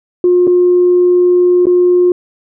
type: tone with dropouts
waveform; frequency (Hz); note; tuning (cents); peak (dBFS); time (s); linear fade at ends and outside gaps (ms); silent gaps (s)
sine; 357.2; F4; +39; -5; 0.24-2.12; 2; 0.47-0.475 / 1.656-1.668
effects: tanh soft clip ceiling -1 dBFS